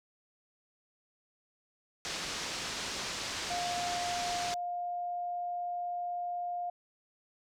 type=low-pass noise; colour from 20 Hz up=white; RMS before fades=-38 dBFS; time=2.05-4.54 s; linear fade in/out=0 ms; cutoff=6400 Hz; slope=24 dB/octave
type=tone; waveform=sine; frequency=706 Hz; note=F5; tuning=19 cents sharp; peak=-33 dBFS; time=3.5-6.7 s; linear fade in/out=5 ms
effects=none